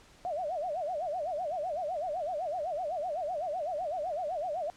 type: tone with vibrato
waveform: sine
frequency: 659.3 Hz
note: E5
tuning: in tune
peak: -31 dBFS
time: 0.25-4.7 s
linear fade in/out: 0 ms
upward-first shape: sine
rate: 7.9 Hz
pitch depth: 230 cents each way
effects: pink hiss -58 dBFS RMS until 4.76 s + low-pass 8000 Hz 12 dB/octave